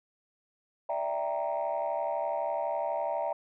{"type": "chord", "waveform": "sine", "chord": "E half-diminished seventh", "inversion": "third", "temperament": "equal", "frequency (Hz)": [587.3, 659.3, 784, 932.3], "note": ["D5", "E5", "G5", "Bb5"], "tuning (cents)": [0, 0, 0, 0], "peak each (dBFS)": [-33, -32, -35, -34], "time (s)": [0.89, 3.33], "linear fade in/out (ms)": 5, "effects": ["tanh soft clip ceiling -22 dBFS"]}